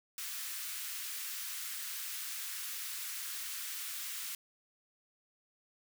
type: high-pass noise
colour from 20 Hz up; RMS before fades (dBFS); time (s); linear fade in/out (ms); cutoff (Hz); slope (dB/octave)
white; -41; 0.18-4.35; 2; 1300; 24
effects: none